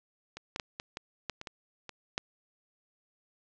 clicks, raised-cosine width 0.2 ms, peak -24 / -17 / -16 / -20 / -20 / -16 / -24 / -22 / -24 / -13 dBFS, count 10, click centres 0.37 / 0.561 / 0.598 / 0.799 / 0.971 / 1.297 / 1.414 / 1.472 / 1.893 / 2.179 s, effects low-pass 7000 Hz 12 dB/octave

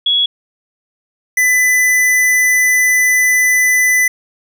sine / square tone pair in turn, 3355 / 2001 Hz, G#7 / B6, +17 / +22 cents, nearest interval major sixth, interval 895 cents, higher first, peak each -10 dBFS, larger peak neither, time 0.06-0.26 / 1.37-4.08 s, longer second, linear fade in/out 5 ms, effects none

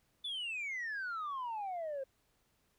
sine exponential sweep, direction down, 3533 to 523.3 Hz, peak -35 dBFS, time 0.24-2.04 s, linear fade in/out 10 ms, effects tanh soft clip ceiling -35 dBFS + pink hiss -75 dBFS RMS until 2.78 s

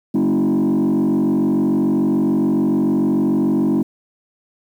sine tone with frequency modulation, 265.5 Hz, C4, 25 cents sharp, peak -11 dBFS, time 0.14-3.83 s, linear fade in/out 10 ms, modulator 46.9 Hz, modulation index 1.6, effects tanh soft clip ceiling -13 dBFS + 8-bit

